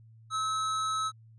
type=tone with amplitude modulation; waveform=square; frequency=1291 Hz; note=E6; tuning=37 cents flat; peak=-28 dBFS; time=0.3-1.12 s; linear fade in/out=50 ms; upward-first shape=sine; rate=254 Hz; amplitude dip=25%; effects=added 112 Hz sine -52 dBFS peak until 1.38 s + resampled to 22050 Hz